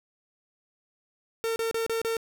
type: tone bursts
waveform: 45% pulse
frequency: 454 Hz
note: A#4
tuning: 46 cents flat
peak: -26 dBFS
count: 5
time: 1.44-2.168 s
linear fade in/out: 0 ms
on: 120 ms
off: 32 ms
effects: none